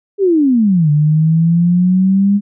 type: exponential two-way sweep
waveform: sine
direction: down then up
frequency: 412.8 to 146.83 to 204.9 Hz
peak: -8 dBFS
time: 0.18-2.41 s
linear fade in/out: 50 ms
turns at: 0.9 s
effects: none